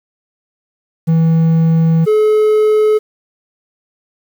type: tone pair in turn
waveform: triangle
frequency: 163.1 / 428.4 Hz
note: E3 / A4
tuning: -18 / -46 cents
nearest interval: octave + perfect fourth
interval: 1672 cents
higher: second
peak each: -6 dBFS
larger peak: neither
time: 1.07-2.06 / 2.06-2.99 s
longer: first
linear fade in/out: 20 ms
effects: 7-bit